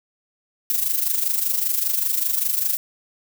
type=noise with amplitude modulation; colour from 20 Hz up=violet; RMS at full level=-19 dBFS; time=0.7-2.77 s; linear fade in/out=0 ms; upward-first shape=sine; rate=25.1 Hz; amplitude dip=65%; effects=none